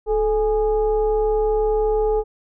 sine tone with frequency modulation, 432.8 Hz, A4, 29 cents flat, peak -16 dBFS, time 0.06-2.24 s, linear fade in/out 50 ms, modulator 397 Hz, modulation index 0.64, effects none

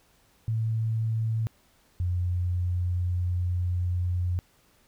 sine tone pair in turn, 111.8 / 89.06 Hz, A2 / F2, +28 / +34 cents, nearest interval major third, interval 394 cents, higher first, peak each -24 dBFS, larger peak neither, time 0.48-1.47 / 2-4.39 s, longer second, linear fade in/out 0 ms, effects pink hiss -63 dBFS RMS until 4.87 s

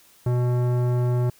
sine tone with tanh clipping, 123 Hz, B2, 7 cents flat, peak -21 dBFS, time 0.26-1.3 s, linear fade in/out 5 ms, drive 16 dB, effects white hiss -55 dBFS RMS until 1.39 s

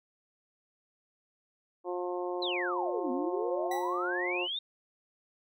harmonic tone, 178.4 Hz, F3, 37 cents sharp, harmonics 2 / 3 / 4 / 5 / 6, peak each -34 / -38 / -40 / -42 / -44 dBFS, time 1.84-4.48 s, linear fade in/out 50 ms
sine exponential two-way sweep, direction down then up, 4186 to 246.3 to 3736 Hz, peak -32 dBFS, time 2.42-4.59 s, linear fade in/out 5 ms, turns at 3.11 s
sawtooth tone with exponential decay, 1960 Hz, B6, 14 cents flat, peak -34 dBFS, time 3.71-4.1 s, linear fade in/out 5 ms, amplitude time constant 83 ms
effects none

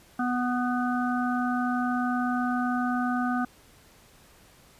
harmonic tone with a mistuned harmonic, 246.9 Hz, B3, in tune, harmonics 1 / 3 / 5 / 6, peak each -26 / -31 / -33 / -34 dBFS, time 0.19-3.45 s, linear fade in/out 5 ms, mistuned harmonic 6, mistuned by +19 cents, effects pink hiss -56 dBFS RMS until 4.79 s + resampled to 32000 Hz

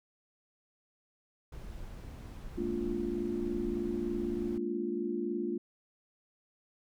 brown noise, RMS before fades -44 dBFS, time 1.52-4.58 s, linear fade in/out 5 ms
sine chord, Bb dominant seventh, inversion third, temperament just, 209.8 / 233.1 / 291.4 / 349.6 Hz, Ab3 / Bb3 / D4 / F4, +18 / 0 / -13 / +2 cents, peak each -39 / -38 / -39 / -34 dBFS, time 2.57-5.58 s, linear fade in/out 10 ms
effects none

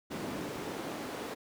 brown noise with high-pass filter sweep, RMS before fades -39 dBFS, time 0.1-1.35 s, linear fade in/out 20 ms, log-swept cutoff 240 to 380 Hz, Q 1, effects none

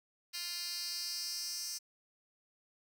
10% pulse tone with high-pass filter sweep, 349.2 Hz, F4, in tune, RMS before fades -40 dBFS, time 0.33-1.79 s, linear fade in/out 20 ms, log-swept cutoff 3700 to 6000 Hz, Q 3.1, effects none

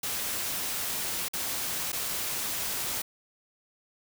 white noise with dropouts, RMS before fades -32 dBFS, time 0.03-3.02 s, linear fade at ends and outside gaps 5 ms, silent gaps 1.285-1.334 / 1.92-1.928 s, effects none

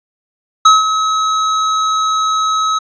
square tone with ADSR envelope, 1283 Hz, E6, 47 cents flat, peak -3 dBFS, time 0.65-2.79 s, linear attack 8 ms, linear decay 170 ms, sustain -10 dB, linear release 12 ms, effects resampled to 16000 Hz

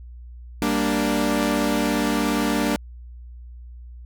sawtooth chord, G minor, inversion none, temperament equal, 196 / 233.1 / 293.7 Hz, G3 / Bb3 / D4, 0 / 0 / 0 cents, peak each -22 / -20 / -19 dBFS, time 0.62-2.76 s, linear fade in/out 0 ms, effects added 60 Hz sine -37 dBFS peak until 4.05 s

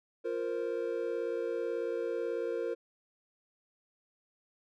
triangle chord, F suspended fourth, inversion none, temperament just, 349.2 / 465.6 / 523.8 Hz, F4 / Bb4 / C5, 0 / -2 / +2 cents, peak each -36 / -32 / -36 dBFS, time 0.24-2.75 s, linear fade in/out 20 ms, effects none

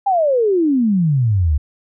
sine exponential sweep, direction down, 820 to 69.2 Hz, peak -12 dBFS, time 0.06-1.58 s, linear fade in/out 10 ms, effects none

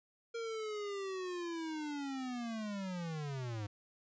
square linear sweep, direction down, 466.2 to 100.2 Hz, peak -39 dBFS, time 0.34-3.67 s, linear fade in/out 10 ms, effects resampled to 16000 Hz

